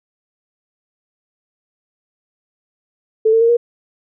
sine tone with pitch steps, 440 / 451.1 / 462.4 / 474 Hz, A4 / A4 / A#4 / A#4, 0 / +43 / -14 / +29 cents, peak -9 dBFS, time 3.25-3.57 s, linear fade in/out 10 ms, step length 80 ms, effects none

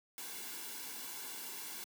white noise with comb filter, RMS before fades -45 dBFS, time 0.18-1.84 s, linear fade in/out 0 ms, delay 1.6 ms, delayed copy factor -0.65, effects high-pass 200 Hz 12 dB/octave

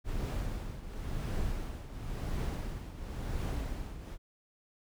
brown noise with tremolo, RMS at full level -33 dBFS, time 0.04-4.18 s, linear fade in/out 50 ms, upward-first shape triangle, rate 0.95 Hz, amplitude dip 75%, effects none

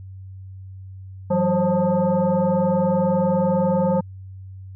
sine tone with frequency modulation, 169 Hz, E3, 43 cents sharp, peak -16 dBFS, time 1.3-4.01 s, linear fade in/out 10 ms, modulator 358 Hz, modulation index 1.7, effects added 95 Hz sine -35 dBFS peak until 4.75 s

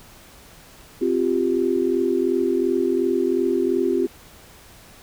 sine chord, C suspended fourth, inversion none, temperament equal, 261.6 / 349.2 / 392 Hz, C4 / F4 / G4, 0 / 0 / 0 cents, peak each -24 / -21 / -22 dBFS, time 1.01-4.07 s, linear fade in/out 10 ms, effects pink hiss -47 dBFS RMS until 5.02 s

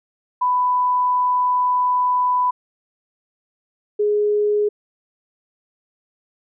sine tone pair in turn, 995 / 416.9 Hz, B5 / G#4, +13 / +7 cents, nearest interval octave + minor third, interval 1506 cents, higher first, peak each -15 dBFS, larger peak neither, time 0.41-2.51 / 3.99-4.69 s, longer first, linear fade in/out 10 ms, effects none

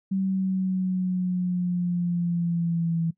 sine linear sweep, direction down, 192.5 to 164.81 Hz, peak -22 dBFS, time 0.11-3.11 s, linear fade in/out 10 ms, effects noise-tail reverb RT60 0.1 s tail -20 dB re dry

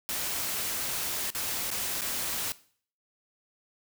white noise with dropouts, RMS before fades -32 dBFS, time 0.09-2.52 s, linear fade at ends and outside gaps 0 ms, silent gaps 1.303-1.349 / 1.704-1.714 / 2.01-2.018 s, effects noise-tail reverb RT60 0.5 s tail -18 dB re dry

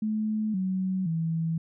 sine tone with pitch steps, 215.6 / 187.69 / 163.39 Hz, A3 / F#3 / E3, -35 / +25 / -15 cents, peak -25 dBFS, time 0.02-1.58 s, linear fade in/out 5 ms, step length 520 ms, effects none

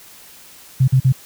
sine tone bursts, 130.9 Hz, C3, 1 cent sharp, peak -9 dBFS, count 3, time 0.8-1.125 s, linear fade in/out 10 ms, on 79 ms, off 44 ms, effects white hiss -43 dBFS RMS until 1.25 s

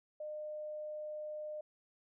sine tone, 607 Hz, D#5, 43 cents flat, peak -40 dBFS, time 0.2-1.61 s, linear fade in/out 5 ms, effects none

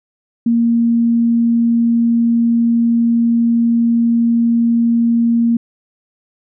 sine tone, 233.1 Hz, A#3, in tune, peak -10 dBFS, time 0.46-5.57 s, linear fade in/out 5 ms, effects none

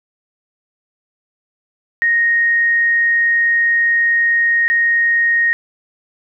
sine tone with dropouts, 1864.7 Hz, A#6, in tune, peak -11 dBFS, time 2.02-5.53 s, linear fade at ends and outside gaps 0 ms, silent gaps 4.68-4.7 s, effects none

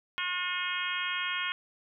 harmonic tone, 360 Hz, F#4, 47 cents flat, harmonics 3 / 4 / 5 / 6 / 7 / 8 / 9, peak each -38 / -36 / -39 / -37 / -38 / -39 / -37 dBFS, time 0.18-1.52 s, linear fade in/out 0 ms, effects none

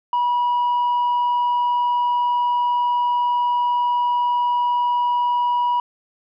sine tone with tanh clipping, 971 Hz, B5, 30 cents flat, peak -17 dBFS, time 0.13-5.8 s, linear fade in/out 2 ms, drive 1 dB, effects none

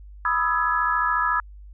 sine chord, E major seventh, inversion second, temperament equal with one note detuned, 987.8 / 1244.5 / 1318.5 / 1682.5 Hz, B5 / D#6 / E6 / G#6, 0 / 0 / 0 / +22 cents, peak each -25 dBFS, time 0.25-1.4 s, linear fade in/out 2 ms, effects added 50 Hz sine -40 dBFS peak until 1.73 s

